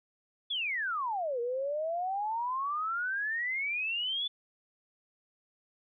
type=exponential two-way sweep; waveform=sine; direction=down then up; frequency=3503 to 466.2 to 3503 Hz; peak=-30 dBFS; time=0.5-4.28 s; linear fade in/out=10 ms; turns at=1.4 s; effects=none